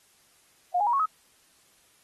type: tone with pitch steps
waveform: sine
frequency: 715 / 826.1 / 954.4 / 1102.7 / 1274 Hz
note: F5 / G#5 / A#5 / C#6 / D#6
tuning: +41 / -9 / +41 / -9 / +41 cents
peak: -21 dBFS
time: 0.74-1.06 s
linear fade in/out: 10 ms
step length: 64 ms
effects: white hiss -62 dBFS RMS until 2.03 s + AAC 32 kbps